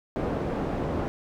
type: low-pass noise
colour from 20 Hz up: white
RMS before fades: -29 dBFS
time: 0.16-1.08 s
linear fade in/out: 0 ms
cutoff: 490 Hz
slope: 12 dB/octave
effects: none